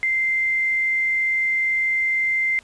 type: tone with quantisation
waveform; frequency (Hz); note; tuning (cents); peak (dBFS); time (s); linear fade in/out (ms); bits
sine; 2086; C7; -6; -18; 0.03-2.59; 0; 8
effects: pink hiss -52 dBFS RMS until 2.63 s + resampled to 22050 Hz